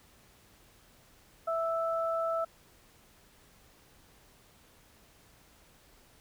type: tone pair together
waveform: sine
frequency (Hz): 659.3 / 1318.6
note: E5 / E6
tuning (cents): 0 / 0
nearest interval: octave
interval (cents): 1200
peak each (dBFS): -30 / -33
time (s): 1.47-2.45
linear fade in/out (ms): 10
effects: pink hiss -61 dBFS RMS until 6.2 s